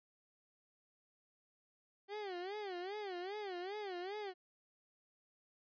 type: tone with vibrato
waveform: 30% pulse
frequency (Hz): 386.1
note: G4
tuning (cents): -26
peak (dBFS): -39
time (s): 2.08-4.34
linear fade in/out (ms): 50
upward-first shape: sine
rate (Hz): 2.5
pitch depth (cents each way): 170
effects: resampled to 11025 Hz